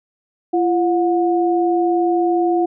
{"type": "tone pair together", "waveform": "sine", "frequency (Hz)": [341.7, 724], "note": ["F4", "F#5"], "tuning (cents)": [-38, -38], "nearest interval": "octave + minor second", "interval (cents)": 1300, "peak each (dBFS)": [-15, -19], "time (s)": [0.53, 2.66], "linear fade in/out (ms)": 10, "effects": []}